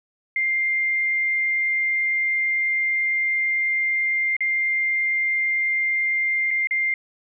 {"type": "tone with dropouts", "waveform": "sine", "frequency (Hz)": 2103, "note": "C7", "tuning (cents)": 8, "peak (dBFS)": -19, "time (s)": [0.36, 6.94], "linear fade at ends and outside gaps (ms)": 2, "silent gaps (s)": [[4.366, 4.406], [6.507, 6.511], [6.672, 6.709]], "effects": []}